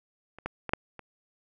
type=clicks; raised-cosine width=0.5 ms; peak=-30 / -17 / -19 / -8 / -27 dBFS; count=5; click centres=0.386 / 0.46 / 0.693 / 0.735 / 0.993 s; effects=none